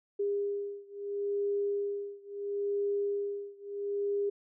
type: beating tone pair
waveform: sine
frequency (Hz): 404.1 / 404.84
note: G#4 / G#4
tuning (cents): -47 / -44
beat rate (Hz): 0.74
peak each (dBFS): -33 / -34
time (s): 0.19-4.3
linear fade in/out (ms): 10
effects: none